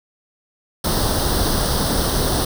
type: noise with comb filter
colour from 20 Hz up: pink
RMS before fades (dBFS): -19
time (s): 0.84-2.45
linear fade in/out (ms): 5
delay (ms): 0.21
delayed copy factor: +0.8
effects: none